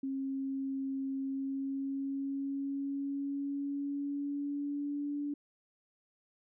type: tone with pitch glide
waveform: sine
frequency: 269.9 to 289.3 Hz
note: C#4 to D4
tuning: -46 to -26 cents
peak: -33 dBFS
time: 0.03-5.34 s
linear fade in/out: 5 ms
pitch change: +120 cents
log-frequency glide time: 1.21-5.19 s
effects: none